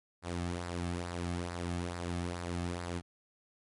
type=tone with flanger; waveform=sawtooth; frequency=87.31 Hz; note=F2; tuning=in tune; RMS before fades=-37 dBFS; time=0.22-3.02 s; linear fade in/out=50 ms; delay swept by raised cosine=0.31 to 2.11 ms; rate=2.3 Hz; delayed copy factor=-0.55; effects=MP3 48 kbps